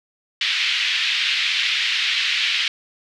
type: band-pass noise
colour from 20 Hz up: pink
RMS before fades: -21 dBFS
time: 0.41-2.68 s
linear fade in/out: 2 ms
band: 2200 to 3900 Hz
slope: 24 dB/octave
effects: none